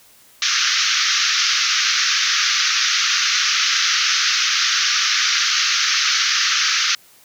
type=band-pass noise; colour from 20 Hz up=white; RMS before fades=-18 dBFS; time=0.42-6.95 s; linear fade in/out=2 ms; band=1200 to 6300 Hz; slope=96 dB/octave; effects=white hiss -50 dBFS RMS until 7.24 s